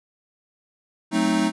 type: chord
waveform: square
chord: F# diminished seventh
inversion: none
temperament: equal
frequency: 185 / 220 / 261.6 / 311.1 Hz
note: F#3 / A3 / C4 / Eb4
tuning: 0 / 0 / 0 / 0 cents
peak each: -28 / -24 / -27 / -23 dBFS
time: 1.11-1.52 s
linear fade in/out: 50 ms
effects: resampled to 24000 Hz